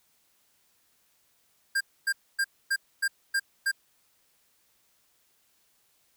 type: tone bursts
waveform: square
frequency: 1600 Hz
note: G6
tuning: 35 cents sharp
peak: -24 dBFS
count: 7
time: 1.75-3.716 s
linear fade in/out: 10 ms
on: 58 ms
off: 260 ms
effects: white hiss -68 dBFS RMS until 6.16 s